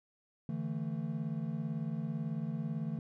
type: chord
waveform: triangle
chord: D suspended second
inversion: none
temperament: equal with one note detuned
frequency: 146.83 / 164.81 / 222.4 Hz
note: D3 / E3 / A3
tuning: 0 / 0 / +19 cents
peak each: -37 / -36 / -37 dBFS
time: 0.49-2.99 s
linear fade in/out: 2 ms
effects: none